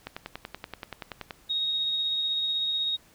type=click train; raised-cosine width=0.3 ms; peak=-19 dBFS; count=14; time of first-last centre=0.07-1.308 s; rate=10.5 Hz
type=tone with tremolo; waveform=sine; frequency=3753 Hz; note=A#7; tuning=11 cents sharp; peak=-24 dBFS; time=1.49-2.97 s; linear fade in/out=20 ms; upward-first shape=triangle; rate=16 Hz; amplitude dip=25%
effects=pink hiss -58 dBFS RMS until 3.14 s